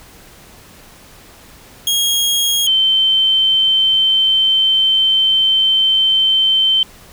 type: tone pair in turn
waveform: sawtooth / sine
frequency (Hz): 3273 / 3097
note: G#7 / G7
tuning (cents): -26 / -22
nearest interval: minor second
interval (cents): 96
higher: first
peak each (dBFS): -10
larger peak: neither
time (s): 1.87-2.67 / 2.67-6.83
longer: second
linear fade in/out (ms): 2
effects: pink hiss -42 dBFS RMS until 7.12 s